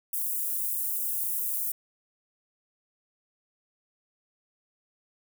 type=high-pass noise; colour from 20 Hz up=white; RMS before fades=-30 dBFS; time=0.13-1.72 s; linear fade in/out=5 ms; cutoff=10000 Hz; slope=24 dB/octave; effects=none